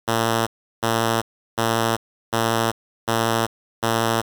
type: tone bursts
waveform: 5% pulse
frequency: 113.9 Hz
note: A#2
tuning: 40 cents flat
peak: -7 dBFS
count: 6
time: 0.07-4.22 s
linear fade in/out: 20 ms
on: 400 ms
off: 350 ms
effects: 7-bit